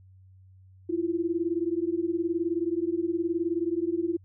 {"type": "beating tone pair", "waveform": "sine", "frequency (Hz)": [329.6, 348.6], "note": ["E4", "F4"], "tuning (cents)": [0, -3], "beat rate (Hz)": 19, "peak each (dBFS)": -28, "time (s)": [0.89, 4.17], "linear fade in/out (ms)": 10, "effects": ["added 94 Hz sine -51 dBFS peak until 4.24 s"]}